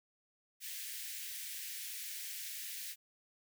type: high-pass noise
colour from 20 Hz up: white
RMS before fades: -44 dBFS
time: 0.6-2.96 s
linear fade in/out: 50 ms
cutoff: 1700 Hz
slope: 48 dB/octave
effects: none